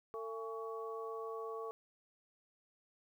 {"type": "harmonic tone with a mistuned harmonic", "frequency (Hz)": 224.6, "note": "A3", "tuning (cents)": 36, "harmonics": [2, 3, 4, 5], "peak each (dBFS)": [-42, -51, -54, -46], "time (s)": [0.14, 1.71], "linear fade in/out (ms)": 0, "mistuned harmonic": 4, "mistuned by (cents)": -130, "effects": ["12-bit"]}